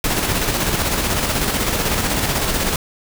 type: noise with tremolo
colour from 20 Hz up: pink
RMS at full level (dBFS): -18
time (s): 0.04-2.76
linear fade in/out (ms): 2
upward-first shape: square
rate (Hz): 16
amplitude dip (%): 35
effects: none